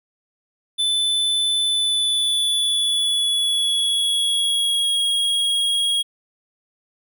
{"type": "tone with pitch glide", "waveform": "square", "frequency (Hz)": [3510, 3294], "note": ["A7", "G#7"], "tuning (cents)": [-5, -15], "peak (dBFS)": -18, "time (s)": [0.78, 6.03], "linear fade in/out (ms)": 20, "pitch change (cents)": -110, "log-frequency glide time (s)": [1.65, 4.99], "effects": []}